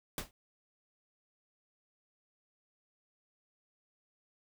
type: noise with exponential decay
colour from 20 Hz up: pink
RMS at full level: -32 dBFS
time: 0.18-0.31 s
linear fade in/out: 1 ms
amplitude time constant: 28 ms
effects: none